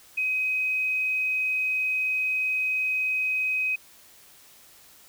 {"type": "tone", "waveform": "sine", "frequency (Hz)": 2523, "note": "D#7", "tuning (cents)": 23, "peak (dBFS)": -23, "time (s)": [0.17, 3.76], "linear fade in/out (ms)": 10, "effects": ["white hiss -53 dBFS RMS until 5.08 s"]}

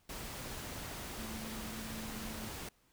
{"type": "tone in noise", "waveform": "sine", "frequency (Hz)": 220, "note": "A3", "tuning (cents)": 0, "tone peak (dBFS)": -45, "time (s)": [1.18, 2.49], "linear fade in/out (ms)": 5, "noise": "pink", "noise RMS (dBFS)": -44, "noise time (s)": [0.09, 2.69], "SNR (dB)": -4, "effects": ["pink hiss -71 dBFS RMS until 2.92 s"]}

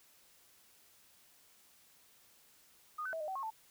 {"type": "tone with pitch steps", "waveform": "sine", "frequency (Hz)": [1231, 1516, 648, 612, 763, 1085, 882], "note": ["D#6", "F#6", "E5", "D#5", "G5", "C#6", "A5"], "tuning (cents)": [-19, 42, -30, -29, -47, -37, 4], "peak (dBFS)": -37, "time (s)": [2.98, 3.505], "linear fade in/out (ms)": 10, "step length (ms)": 75, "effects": ["white hiss -65 dBFS RMS until 3.7 s"]}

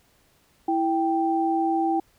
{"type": "tone pair together", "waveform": "sine", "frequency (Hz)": [329.6, 783.9], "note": ["E4", "G5"], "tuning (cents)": [0, 0], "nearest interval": "octave + minor third", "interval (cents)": 1500, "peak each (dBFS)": -23, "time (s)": [0.68, 2], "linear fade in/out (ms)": 5, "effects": ["pink hiss -62 dBFS RMS until 2.18 s"]}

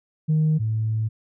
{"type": "tone pair in turn", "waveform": "sine", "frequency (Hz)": [155.56, 110], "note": ["D#3", "A2"], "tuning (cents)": [0, 0], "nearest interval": "tritone", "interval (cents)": 600, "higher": "first", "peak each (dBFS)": [-15, -20], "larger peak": "first", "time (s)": [[0.28, 0.59], [0.59, 1.09]], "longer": "second", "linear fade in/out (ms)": 20, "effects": ["tanh soft clip ceiling -14 dBFS"]}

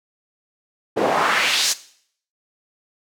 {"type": "noise with band-pass filter sweep", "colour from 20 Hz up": "pink", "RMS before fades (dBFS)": -19, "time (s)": [0.96, 1.74], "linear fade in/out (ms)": 20, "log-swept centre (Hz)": [430, 6700], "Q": 1.6, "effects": ["noise-tail reverb RT60 0.6 s tail -17 dB re dry", "high-pass 150 Hz 12 dB/octave"]}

